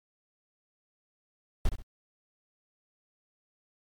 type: noise with echo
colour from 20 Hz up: brown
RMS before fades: -22 dBFS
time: 1.65-1.69 s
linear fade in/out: 2 ms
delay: 66 ms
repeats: 2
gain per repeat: -10 dB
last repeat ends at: 1.822 s
effects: MP3 96 kbps